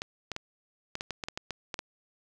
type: clicks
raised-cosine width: 0.2 ms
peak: -17 dBFS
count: 12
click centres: 0.019 / 0.317 / 0.364 / 0.954 / 1.009 / 1.107 / 1.238 / 1.285 / 1.375 / 1.507 / 1.742 / 1.791 s
effects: none